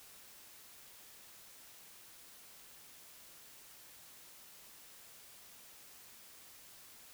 silence, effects white hiss -57 dBFS RMS until 7.13 s

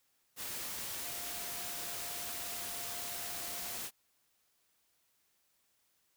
sine tone in noise, 700 Hz, F5, 4 cents sharp, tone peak -52 dBFS, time 1.01-3.8 s, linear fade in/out 50 ms, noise white, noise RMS -41 dBFS, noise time 0.36-3.91 s, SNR -14 dB, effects white hiss -75 dBFS RMS until 6.16 s

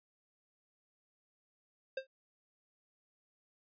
square tone with exponential decay, 530 Hz, C5, 22 cents sharp, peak -33 dBFS, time 1.97-2.07 s, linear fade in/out 5 ms, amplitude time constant 20 ms, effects resampled to 11025 Hz

